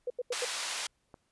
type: tone bursts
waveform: sine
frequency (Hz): 493.9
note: B4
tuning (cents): 0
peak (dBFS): -30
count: 4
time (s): 0.07-0.45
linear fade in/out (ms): 5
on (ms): 32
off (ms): 84
type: band-pass noise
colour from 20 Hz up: white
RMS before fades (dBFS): -36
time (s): 0.32-0.87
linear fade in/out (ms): 5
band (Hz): 730 to 6700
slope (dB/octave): 12
type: click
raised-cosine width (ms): 1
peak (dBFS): -34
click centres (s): 1.142
effects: pink hiss -75 dBFS RMS until 1.31 s + resampled to 24000 Hz